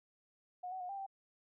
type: tone with pitch steps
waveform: sine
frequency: 724 / 751 / 722 / 791 / 780 Hz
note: F#5 / F#5 / F#5 / G5 / G5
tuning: -38 / +26 / -43 / +15 / -9 cents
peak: -40 dBFS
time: 0.63-1.065 s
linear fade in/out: 10 ms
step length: 87 ms
effects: none